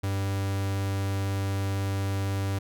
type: tone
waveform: 45% pulse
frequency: 98 Hz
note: G2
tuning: in tune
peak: -26 dBFS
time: 0.03-2.59 s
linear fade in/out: 10 ms
effects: none